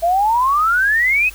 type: exponential sweep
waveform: sine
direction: up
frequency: 659.3 to 2600 Hz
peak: -12 dBFS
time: 0.02-1.3 s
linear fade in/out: 20 ms
effects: added 50 Hz sine -37 dBFS peak until 1.34 s + white hiss -40 dBFS RMS until 1.34 s